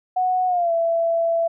sine tone with pitch glide, 737 to 668.1 Hz, F#5 to E5, -7 to +23 cents, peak -17 dBFS, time 0.16-1.48 s, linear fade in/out 10 ms, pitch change -170 cents, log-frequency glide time 0.47-0.72 s, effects none

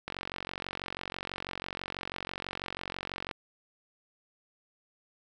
click train, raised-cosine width 0.3 ms, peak -19 dBFS, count 150, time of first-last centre 0.08-3.312 s, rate 46.1 Hz, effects none

